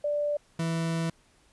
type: tone pair in turn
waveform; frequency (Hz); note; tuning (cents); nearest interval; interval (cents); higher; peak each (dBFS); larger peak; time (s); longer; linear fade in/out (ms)
sine / 40% pulse; 587.3 / 164.81; D5 / E3; 0 / 0; octave + minor seventh; 2200; first; -25 / -26; first; 0.04-0.37 / 0.59-1.1; second; 5
effects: pink hiss -63 dBFS RMS until 1.52 s + resampled to 24000 Hz